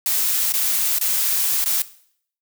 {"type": "noise with dropouts", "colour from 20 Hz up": "blue", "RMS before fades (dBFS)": -20, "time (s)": [0.06, 1.82], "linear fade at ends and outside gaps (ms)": 2, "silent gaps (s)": [[0.523, 0.538], [0.986, 1.011], [1.643, 1.659]], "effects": ["noise-tail reverb RT60 0.6 s tail -17 dB re dry"]}